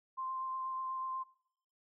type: tone with vibrato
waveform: sine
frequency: 1046.5 Hz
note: C6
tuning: in tune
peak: -36 dBFS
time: 0.17-1.24 s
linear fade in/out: 20 ms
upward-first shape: triangle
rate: 8.2 Hz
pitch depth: 12 cents each way
effects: noise-tail reverb RT60 0.7 s tail -21 dB re dry